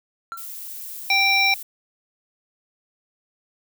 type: tone with exponential decay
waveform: triangle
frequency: 1361 Hz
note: F6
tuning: 45 cents flat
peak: -24 dBFS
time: 0.32-0.48 s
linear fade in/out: 0 ms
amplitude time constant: 34 ms
type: noise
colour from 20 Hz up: violet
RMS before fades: -35 dBFS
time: 0.37-1.63 s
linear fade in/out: 5 ms
type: harmonic tone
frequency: 784 Hz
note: G5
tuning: in tune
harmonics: 1 / 3 / 5 / 7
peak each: -24 / -17 / -24 / -25 dBFS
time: 1.1-1.54 s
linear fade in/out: 2 ms
effects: none